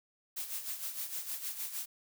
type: noise with tremolo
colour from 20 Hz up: blue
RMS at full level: -37 dBFS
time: 0.36-1.86 s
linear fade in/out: 10 ms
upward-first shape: sine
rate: 6.5 Hz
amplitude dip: 65%
effects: none